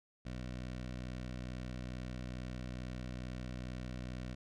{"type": "tone with notch filter", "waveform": "15% pulse", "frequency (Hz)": 62.3, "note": "B1", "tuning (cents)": 16, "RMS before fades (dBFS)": -43, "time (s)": [0.25, 4.35], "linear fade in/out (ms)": 10, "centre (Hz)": 900, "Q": 1.8, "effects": ["low-pass 6000 Hz 12 dB/octave"]}